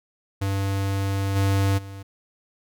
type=tone with level steps; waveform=square; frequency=98 Hz; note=G2; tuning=in tune; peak=-23 / -19 / -36 dBFS; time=0.41-2.03 s; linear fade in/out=10 ms; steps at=1.35 / 1.77 s; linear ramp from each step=20 ms; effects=none